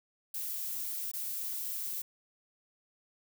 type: noise with dropouts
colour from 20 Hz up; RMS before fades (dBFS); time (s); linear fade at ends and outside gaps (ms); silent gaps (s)
violet; -37; 0.34-2.02; 5; 1.116-1.135
effects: none

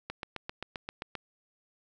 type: click train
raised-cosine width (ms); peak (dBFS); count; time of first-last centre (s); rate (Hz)
0.3; -20; 9; 0.1-1.153; 7.6
effects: none

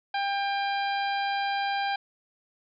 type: harmonic tone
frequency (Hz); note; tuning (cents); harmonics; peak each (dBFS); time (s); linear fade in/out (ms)
797; G5; +28; 1 / 2 / 3 / 4 / 5 / 6; -27 / -33 / -37 / -39 / -41 / -43; 0.14-1.96; 5
effects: none

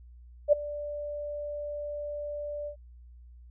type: tone with ADSR envelope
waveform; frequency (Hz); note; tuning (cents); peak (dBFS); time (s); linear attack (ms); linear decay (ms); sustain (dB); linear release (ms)
sine; 587.3; D5; 0; -14; 0.48-2.76; 45; 10; -19; 90
effects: added 60 Hz sine -48 dBFS peak until 3.5 s

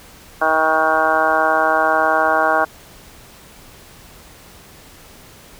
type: harmonic tone with a mistuned harmonic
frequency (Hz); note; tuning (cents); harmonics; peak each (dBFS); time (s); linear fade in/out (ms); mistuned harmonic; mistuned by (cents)
158.6; D#3; +33; 2 / 3 / 4 / 5 / 6 / 7 / 8 / 9 / 10; -28 / -26 / -19 / -19 / -24 / -20 / -28 / -20 / -24; 0.41-2.65; 10; 10; -24
effects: pink hiss -43 dBFS RMS until 5.59 s

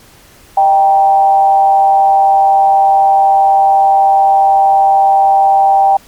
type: tone with frequency modulation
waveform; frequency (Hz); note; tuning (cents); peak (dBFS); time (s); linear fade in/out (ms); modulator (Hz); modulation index
sine; 784; G5; 0; -5; 0.57-5.97; 5; 164; 0.38
effects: pink hiss -42 dBFS RMS until 6.07 s + MP3 96 kbps

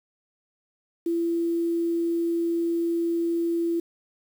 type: tone with quantisation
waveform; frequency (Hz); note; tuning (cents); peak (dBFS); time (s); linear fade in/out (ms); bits
sine; 337.3; E4; +40; -22; 1.06-3.8; 5; 8
effects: none

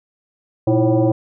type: tone with frequency modulation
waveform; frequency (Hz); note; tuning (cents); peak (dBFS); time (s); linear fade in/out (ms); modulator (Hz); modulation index
sine; 100; G2; +35; -12; 0.67-1.12; 5; 220; 2.3
effects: none

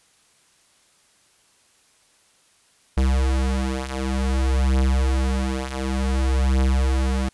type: beating tone pair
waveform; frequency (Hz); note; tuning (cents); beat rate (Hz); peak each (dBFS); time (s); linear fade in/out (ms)
square; 65.41 / 65.96; C2 / C2; 0 / +15; 0.55; -24 / -21; 2.97-7.29; 5
effects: white hiss -59 dBFS RMS until 7.33 s + resampled to 24000 Hz

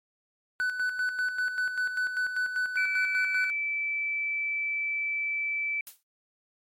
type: tone with tremolo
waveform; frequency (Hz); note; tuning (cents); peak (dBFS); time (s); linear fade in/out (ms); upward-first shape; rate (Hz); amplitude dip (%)
triangle; 1497; F#6; +20; -23; 0.6-3.5; 0; square; 5.1; 55
type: tone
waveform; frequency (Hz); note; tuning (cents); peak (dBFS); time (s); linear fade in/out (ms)
sine; 2318; D7; -23; -27; 2.77-5.81; 2
type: noise with exponential decay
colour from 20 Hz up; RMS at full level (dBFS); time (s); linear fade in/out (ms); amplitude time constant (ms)
blue; -38; 5.87-6.03; 0; 33
effects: MP3 64 kbps

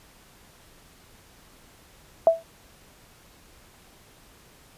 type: tone with exponential decay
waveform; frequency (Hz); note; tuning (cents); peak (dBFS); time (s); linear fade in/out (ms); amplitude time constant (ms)
sine; 659.3; E5; 0; -9; 2.27-2.43; 1; 34
effects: pink hiss -54 dBFS RMS until 4.77 s + resampled to 32000 Hz

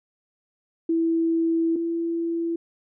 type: tone pair in turn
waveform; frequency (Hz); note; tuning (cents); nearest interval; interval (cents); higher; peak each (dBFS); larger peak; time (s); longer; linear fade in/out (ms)
sine; 329.6 / 334.8; E4 / E4; 0 / +27; unison; 27; second; -19 / -23; first; 0.89-1.76 / 1.76-2.56; first; 5
effects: none

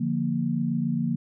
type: chord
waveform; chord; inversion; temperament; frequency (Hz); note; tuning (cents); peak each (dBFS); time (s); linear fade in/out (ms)
sine; Bb major; first; equal; 146.83 / 174.61 / 233.1; D3 / F3 / Bb3; 0 / 0 / 0; -29 / -28 / -26; 0-1.16; 10
effects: none

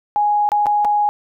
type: tone with dropouts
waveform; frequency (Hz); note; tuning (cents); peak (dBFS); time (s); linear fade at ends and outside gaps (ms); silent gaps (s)
sine; 830.6; G#5; 0; -13; 0.16-1.09; 0; 0.49-0.518 / 0.659-0.667 / 0.847-0.851
effects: none

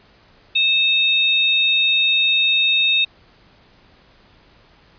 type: tone pair together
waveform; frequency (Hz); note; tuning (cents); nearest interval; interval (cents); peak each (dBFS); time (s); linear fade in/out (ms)
sine; 2620 / 3705; E7 / A#7; -11 / -11; tritone; 600; -17 / -16; 0.55-3.05; 10
effects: pink hiss -52 dBFS RMS until 4.98 s + resampled to 11025 Hz

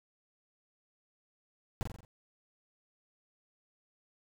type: noise with echo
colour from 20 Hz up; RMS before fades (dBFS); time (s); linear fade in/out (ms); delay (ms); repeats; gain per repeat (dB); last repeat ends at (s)
brown; -32; 1.81-1.83; 0; 44; 5; -5; 2.05
effects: none

